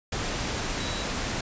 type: tone in noise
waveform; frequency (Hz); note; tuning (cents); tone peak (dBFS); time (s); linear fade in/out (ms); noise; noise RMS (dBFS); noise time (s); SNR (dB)
sine; 3900; B7; -23; -38; 0.8-1.04; 5; pink; -30; 0.12-1.41; -11
effects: resampled to 16000 Hz